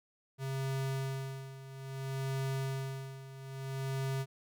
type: tone with tremolo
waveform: square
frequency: 134.4 Hz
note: C3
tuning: 47 cents sharp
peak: -33 dBFS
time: 0.38-4.26 s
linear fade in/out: 50 ms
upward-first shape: sine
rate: 0.6 Hz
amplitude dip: 80%
effects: none